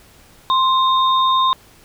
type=tone pair together; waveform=sine; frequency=1046.5 / 3678 Hz; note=C6 / A#7; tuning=0 / -24 cents; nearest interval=octave + minor seventh; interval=2176 cents; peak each=-13 / -20 dBFS; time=0.5-1.53 s; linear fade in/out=0 ms; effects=pink hiss -48 dBFS RMS until 1.84 s